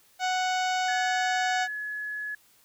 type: harmonic tone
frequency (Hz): 740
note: F#5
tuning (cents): 0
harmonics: 1 / 2 / 3 / 4 / 5 / 6 / 7 / 8 / 9 / 10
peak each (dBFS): -26 / -32 / -36 / -38 / -40 / -42 / -43 / -44 / -45 / -46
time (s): 0.19-1.68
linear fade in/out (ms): 50
type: tone with pitch glide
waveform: sine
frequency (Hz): 1711 to 1697.2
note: A6 to G#6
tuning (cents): -49 to +37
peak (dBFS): -31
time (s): 0.88-2.35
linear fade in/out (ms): 5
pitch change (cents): -14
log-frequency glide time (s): 1.52-1.78
effects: white hiss -61 dBFS RMS until 2.64 s